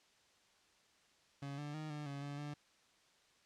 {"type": "tone with pitch steps", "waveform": "30% pulse", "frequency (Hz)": [140.2, 146.9, 154.7, 148.8, 140.6, 143.1, 146.8], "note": ["C#3", "D3", "D#3", "D3", "C#3", "D3", "D3"], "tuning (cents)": [20, 1, -10, 23, 25, -45, 0], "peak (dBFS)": -40, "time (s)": [1.42, 2.54], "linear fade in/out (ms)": 5, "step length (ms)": 160, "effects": ["white hiss -70 dBFS RMS until 3.45 s", "low-pass 6000 Hz 12 dB/octave"]}